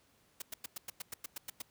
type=noise bursts; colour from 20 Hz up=white; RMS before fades=-41 dBFS; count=11; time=0.4-1.62 s; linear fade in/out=5 ms; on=20 ms; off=100 ms; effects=pink hiss -69 dBFS RMS until 1.7 s + high-pass 60 Hz 12 dB/octave